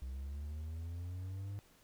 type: linear sweep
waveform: triangle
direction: up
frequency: 63.2 to 101.4 Hz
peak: -38 dBFS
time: 0.02-1.59 s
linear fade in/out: 0 ms
effects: pink hiss -66 dBFS RMS until 1.83 s